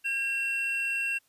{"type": "tone pair together", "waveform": "triangle", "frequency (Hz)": [1616.7, 2719], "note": ["G#6", "F7"], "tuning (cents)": [-47, -47], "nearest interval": "major sixth", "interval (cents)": 900, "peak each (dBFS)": [-34, -26], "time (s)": [0.04, 1.19], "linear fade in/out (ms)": 20, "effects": ["white hiss -68 dBFS RMS until 1.28 s", "resampled to 32000 Hz"]}